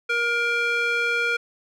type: tone with band-pass filter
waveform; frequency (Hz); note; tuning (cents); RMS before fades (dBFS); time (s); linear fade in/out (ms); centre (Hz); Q
square; 471.9; A#4; +21; -23; 0.09-1.37; 10; 1900; 4.9
effects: none